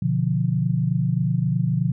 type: chord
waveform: sine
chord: B diminished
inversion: none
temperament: equal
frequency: 123.47 / 146.83 / 174.61 Hz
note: B2 / D3 / F3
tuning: 0 / 0 / 0 cents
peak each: -23 dBFS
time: 0.02-1.92 s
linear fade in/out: 5 ms
effects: none